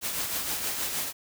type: noise with tremolo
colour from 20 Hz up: white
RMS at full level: -29 dBFS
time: 0.01-1.13 s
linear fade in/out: 50 ms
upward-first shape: triangle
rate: 6.4 Hz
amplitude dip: 45%
effects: none